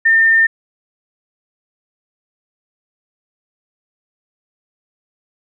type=tone; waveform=sine; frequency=1808 Hz; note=A6; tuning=47 cents sharp; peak=-8 dBFS; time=0.05-0.47 s; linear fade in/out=10 ms; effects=none